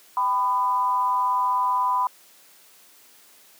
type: tone with amplitude modulation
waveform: sine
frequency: 1000 Hz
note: B5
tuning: 21 cents sharp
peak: -16 dBFS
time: 0.17-2.07 s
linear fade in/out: 2 ms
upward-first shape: sine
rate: 216 Hz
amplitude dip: 70%
effects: white hiss -53 dBFS RMS until 3.59 s + high-pass 200 Hz 12 dB/octave